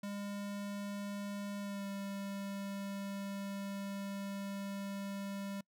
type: tone with pitch glide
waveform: square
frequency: 202.1 to 198.17 Hz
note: G#3 to G3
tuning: -47 to +19 cents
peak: -40 dBFS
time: 0.03-5.61 s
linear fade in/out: 5 ms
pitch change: -34 cents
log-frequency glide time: 1.6-1.87 s
effects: noise-tail reverb RT60 0.1 s tail -26 dB re dry